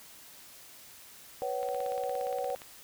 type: chord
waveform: sine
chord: B suspended second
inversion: none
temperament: equal with one note detuned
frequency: 493.9 / 554.4 / 755.5 Hz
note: B4 / C#5 / F#5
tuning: 0 / 0 / +36 cents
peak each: -35 dBFS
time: 1.42-2.55 s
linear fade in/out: 0 ms
type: click train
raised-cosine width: 0.3 ms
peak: -30 dBFS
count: 18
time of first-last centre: 1.63-2.618 s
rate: 17.2 Hz
effects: white hiss -52 dBFS RMS until 2.83 s